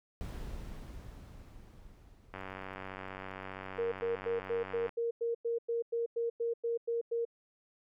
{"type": "noise with exponential decay", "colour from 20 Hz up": "brown", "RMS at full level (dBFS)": -39, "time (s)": [0.21, 4.45], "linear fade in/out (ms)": 0, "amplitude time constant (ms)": 920}
{"type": "click train", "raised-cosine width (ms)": 0.5, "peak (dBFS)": -27, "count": 244, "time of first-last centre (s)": [2.34, 4.893], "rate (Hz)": 95.2}
{"type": "tone bursts", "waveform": "sine", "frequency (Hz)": 466.2, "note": "A#4", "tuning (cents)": 0, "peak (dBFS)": -30, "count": 15, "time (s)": [3.78, 7.252], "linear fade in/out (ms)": 10, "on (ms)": 140, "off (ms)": 98}
{"effects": []}